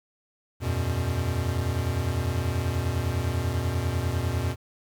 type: chord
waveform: square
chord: E suspended second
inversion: none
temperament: equal with one note detuned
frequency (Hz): 82.41 / 92.5 / 121.63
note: E2 / F#2 / B2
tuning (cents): 0 / 0 / -26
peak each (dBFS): -30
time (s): 0.6-4.56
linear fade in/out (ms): 50
effects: 9-bit